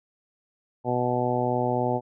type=harmonic tone; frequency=123.47 Hz; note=B2; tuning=in tune; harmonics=1 / 2 / 3 / 4 / 5 / 6 / 7; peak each=-30 / -30 / -30 / -30 / -30 / -30 / -30 dBFS; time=0.84-2.01 s; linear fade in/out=50 ms; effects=none